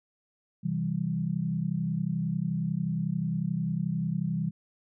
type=chord; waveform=sine; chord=C major; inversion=none; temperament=equal; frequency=130.81 / 164.81 / 196 Hz; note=C3 / E3 / G3; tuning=0 / 0 / 0 cents; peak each=-34 / -29 / -32 dBFS; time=0.63-4.51 s; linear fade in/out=20 ms; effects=none